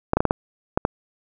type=clicks; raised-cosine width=1 ms; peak=-3 dBFS; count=7; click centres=0.134 / 0.17 / 0.205 / 0.253 / 0.309 / 0.775 / 0.851 s; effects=none